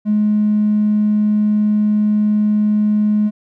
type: tone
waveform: triangle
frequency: 210.7 Hz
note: G#3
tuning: 25 cents sharp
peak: -8 dBFS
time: 0.05-3.31 s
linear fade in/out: 50 ms
effects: tanh soft clip ceiling -9 dBFS